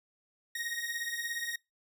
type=beating tone pair; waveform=sawtooth; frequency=1864.7 / 1881.7 Hz; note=A#6 / A#6; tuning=0 / +16 cents; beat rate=17 Hz; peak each=-34 / -34 dBFS; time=0.55-1.56 s; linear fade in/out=5 ms; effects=noise-tail reverb RT60 0.2 s tail -24 dB re dry